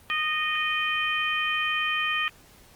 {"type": "harmonic tone", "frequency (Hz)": 618, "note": "D#5", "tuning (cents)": -12, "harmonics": [2, 3, 4, 5], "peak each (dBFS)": [-30, -29, -28, -31], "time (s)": [0.1, 2.28], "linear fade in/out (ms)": 0, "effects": ["pink hiss -54 dBFS RMS until 2.75 s", "Opus 32 kbps"]}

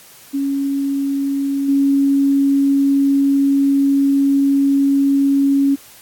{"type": "tone with level steps", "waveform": "sine", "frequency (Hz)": 277.2, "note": "C#4", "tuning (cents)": 0, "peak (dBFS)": [-16, -11], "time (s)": [0.33, 5.76], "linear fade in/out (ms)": 20, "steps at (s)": 1.68, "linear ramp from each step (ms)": 10, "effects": ["white hiss -43 dBFS RMS until 6.01 s", "AAC 64 kbps"]}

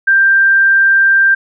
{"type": "tone", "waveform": "sine", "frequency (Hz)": 1580, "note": "G6", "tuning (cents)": 13, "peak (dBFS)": -6, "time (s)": [0.07, 1.35], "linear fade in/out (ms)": 10, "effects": []}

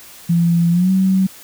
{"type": "tone with pitch glide", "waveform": "sine", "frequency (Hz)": [170, 189.72], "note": ["F3", "F#3"], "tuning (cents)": [-46, 44], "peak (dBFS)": -11, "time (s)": [0.29, 1.27], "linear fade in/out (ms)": 10, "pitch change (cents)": 190, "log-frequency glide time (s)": [0.71, 0.91], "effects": ["white hiss -40 dBFS RMS until 1.43 s"]}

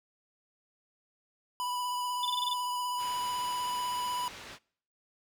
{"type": "tone with vibrato", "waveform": "square", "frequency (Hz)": 987.8, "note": "B5", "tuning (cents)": 0, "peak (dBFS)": -32, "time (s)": [1.6, 4.28], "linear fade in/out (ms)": 0, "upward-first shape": "triangle", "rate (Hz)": 16, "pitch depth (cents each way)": 21}
{"type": "tone bursts", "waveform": "sine", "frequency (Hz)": 3526, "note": "A7", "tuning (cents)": 3, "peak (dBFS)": -29, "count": 7, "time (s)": [2.23, 2.534], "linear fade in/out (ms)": 2, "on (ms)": 22, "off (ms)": 25}
{"type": "low-pass noise", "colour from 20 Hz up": "white", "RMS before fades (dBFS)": -47, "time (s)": [2.97, 4.59], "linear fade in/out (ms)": 50, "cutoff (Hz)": 3600, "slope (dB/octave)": 12}
{"effects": ["noise-tail reverb RT60 0.6 s tail -25 dB re dry"]}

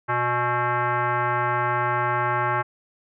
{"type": "tone with frequency modulation", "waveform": "sine", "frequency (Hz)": 123.47, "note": "B2", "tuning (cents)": 0, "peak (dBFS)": -20, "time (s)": [0.08, 2.63], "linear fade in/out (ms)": 20, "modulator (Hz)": 487, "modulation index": 3.2, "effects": []}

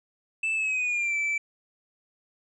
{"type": "tone with pitch glide", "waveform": "triangle", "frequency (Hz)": [2637, 2322], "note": ["E7", "D7"], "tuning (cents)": [0, -20], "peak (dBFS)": -23, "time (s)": [0.43, 1.38], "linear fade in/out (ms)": 5, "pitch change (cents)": -220, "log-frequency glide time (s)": [0.54, 1.16], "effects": ["resampled to 22050 Hz"]}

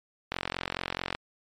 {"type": "click train", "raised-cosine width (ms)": 0.3, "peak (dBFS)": -13, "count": 38, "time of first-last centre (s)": [0.32, 1.15], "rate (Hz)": 44.6, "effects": ["MP3 64 kbps"]}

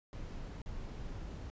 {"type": "noise with dropouts", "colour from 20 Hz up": "brown", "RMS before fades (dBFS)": -43, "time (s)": [0.13, 1.5], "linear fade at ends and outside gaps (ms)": 0, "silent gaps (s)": [0.617, 0.66], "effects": ["resampled to 16000 Hz"]}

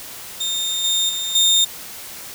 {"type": "tone with level steps", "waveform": "30% pulse", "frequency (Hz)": 3646, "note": "A#7", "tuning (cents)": -39, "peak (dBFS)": [-18, -14, -20, -10], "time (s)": [0.4, 1.65], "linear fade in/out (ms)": 10, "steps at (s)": [0.84, 1.09, 1.35], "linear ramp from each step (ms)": 5, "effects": ["white hiss -35 dBFS RMS until 2.34 s"]}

